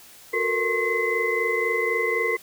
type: tone cluster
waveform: sine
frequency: 366.1 / 450.1 / 474 / 1072 / 2043 Hz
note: F#4 / A4 / A#4 / C6 / C7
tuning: -18 / +39 / +29 / +42 / -42 cents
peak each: -31 / -26 / -30 / -31 / -24 dBFS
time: 0.33-2.37 s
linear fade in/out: 10 ms
effects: white hiss -48 dBFS RMS until 2.42 s